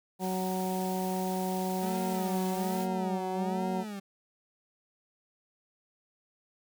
white noise, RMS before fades -44 dBFS, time 0.19-2.88 s, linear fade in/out 50 ms
harmonic tone, 186.3 Hz, F#3, 12 cents sharp, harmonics 1 / 2 / 3 / 4 / 5, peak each -32 / -36 / -40 / -36 / -40 dBFS, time 0.19-3.85 s, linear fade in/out 50 ms
40% pulse tone with vibrato, 207.7 Hz, G#3, in tune, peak -36 dBFS, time 1.82-4 s, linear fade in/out 10 ms, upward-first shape sine, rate 1.2 Hz, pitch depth 190 cents each way
effects none

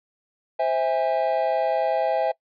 triangle chord, C augmented, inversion none, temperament just, 523.3 / 654.1 / 817.6 Hz, C5 / E5 / G#5, 0 / -14 / -27 cents, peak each -24 / -21 / -23 dBFS, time 0.59-2.32 s, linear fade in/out 10 ms, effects noise-tail reverb RT60 0.1 s tail -23 dB re dry + resampled to 11025 Hz

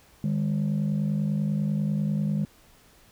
sine tone pair together, 153.2 / 203.3 Hz, D#3 / G#3, -27 / -37 cents, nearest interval perfect fourth, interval 490 cents, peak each -24 dBFS, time 0.24-2.45 s, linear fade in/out 2 ms, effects tanh soft clip ceiling -20 dBFS + pink hiss -57 dBFS RMS until 3.11 s

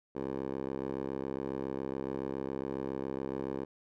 10% pulse tone with band-pass filter, 67.2 Hz, C2, 47 cents sharp, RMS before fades -37 dBFS, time 0.15-3.65 s, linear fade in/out 10 ms, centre 460 Hz, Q 1.4, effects none

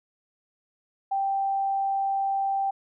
sine tone, 784 Hz, G5, in tune, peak -23 dBFS, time 1.11-2.71 s, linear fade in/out 10 ms, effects none

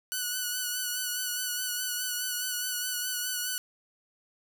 5% pulse tone with vibrato, 1480 Hz, F#6, in tune, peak -19 dBFS, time 0.12-3.58 s, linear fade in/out 0 ms, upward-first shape sine, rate 4.8 Hz, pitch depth 29 cents each way, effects none

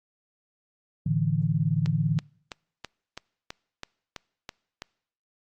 sine chord, A suspended fourth, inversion none, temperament equal, 110 / 146.83 / 164.81 Hz, A2 / D3 / E3, 0 / 0 / 0 cents, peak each -29 / -25 / -26 dBFS, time 1.06-2.19 s, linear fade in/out 5 ms
click train, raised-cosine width 0.2 ms, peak -18 dBFS, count 10, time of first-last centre 1.86-4.821 s, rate 3.04 Hz
effects noise-tail reverb RT60 0.7 s tail -25 dB re dry + Opus 48 kbps

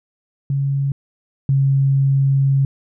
sine tone pair in turn, 138.59 / 136.76 Hz, C#3 / C#3, 0 / -23 cents, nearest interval unison, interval 23 cents, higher first, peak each -16 / -12 dBFS, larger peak second, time 0.5-0.92 / 1.49-2.65 s, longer second, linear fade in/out 2 ms, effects none

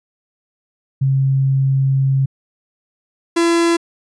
sine / 45% pulse tone pair in turn, 135 / 337.5 Hz, C#3 / E4, -45 / +41 cents, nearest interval octave + major third, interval 1586 cents, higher second, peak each -12 dBFS, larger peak neither, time 1.01-2.26 / 3.36-3.77 s, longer first, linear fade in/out 10 ms, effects resampled to 22050 Hz

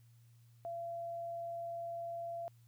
sine tone, 680 Hz, F5, 46 cents flat, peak -39 dBFS, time 0.65-2.48 s, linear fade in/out 0 ms, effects added 117 Hz sine -60 dBFS peak until 2.67 s + white hiss -75 dBFS RMS until 2.67 s

